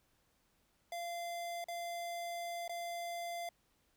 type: tone with dropouts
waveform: square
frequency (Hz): 689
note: F5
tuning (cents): -24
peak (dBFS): -40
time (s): 0.92-3.49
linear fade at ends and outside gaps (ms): 2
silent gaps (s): 1.642-1.684 / 2.679-2.694
effects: pink hiss -75 dBFS RMS until 3.96 s